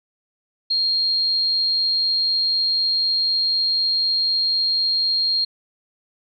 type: tone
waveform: sine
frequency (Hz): 4228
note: C8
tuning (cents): +17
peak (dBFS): -17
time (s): 0.7-5.45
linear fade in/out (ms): 10
effects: none